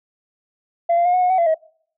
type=tone with pitch steps; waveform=sine; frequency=683 / 691 / 714 / 731 / 724 / 750 / 680 / 637 Hz; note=F5 / F5 / F5 / F#5 / F#5 / F#5 / F5 / D#5; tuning=-39 / -19 / +38 / -21 / -38 / +23 / -46 / +41 cents; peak=-12 dBFS; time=0.89-1.546 s; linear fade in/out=10 ms; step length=82 ms; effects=noise-tail reverb RT60 0.6 s tail -25 dB re dry + tanh soft clip ceiling -11 dBFS